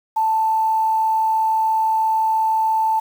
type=tone with quantisation; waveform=sine; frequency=883 Hz; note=A5; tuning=6 cents sharp; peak=-15 dBFS; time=0.16-3 s; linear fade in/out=10 ms; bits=7; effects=none